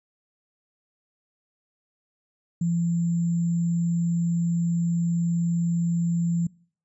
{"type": "tone with sample-and-hold", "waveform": "sine", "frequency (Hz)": 169.7, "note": "F3", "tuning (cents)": -49, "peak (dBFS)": -21, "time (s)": [2.61, 6.47], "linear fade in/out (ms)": 5, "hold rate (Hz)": 7350, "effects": ["noise-tail reverb RT60 0.5 s tail -24 dB re dry", "resampled to 22050 Hz"]}